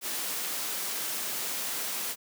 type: noise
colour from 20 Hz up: white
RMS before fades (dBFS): -33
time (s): 0.01-2.16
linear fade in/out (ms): 50
effects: high-pass 200 Hz 12 dB/octave